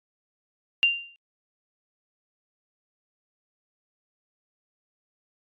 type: tone with exponential decay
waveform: sine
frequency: 2783 Hz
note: F7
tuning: 7 cents flat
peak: -14 dBFS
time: 0.83-1.16 s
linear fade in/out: 0 ms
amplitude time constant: 70 ms
effects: AAC 48 kbps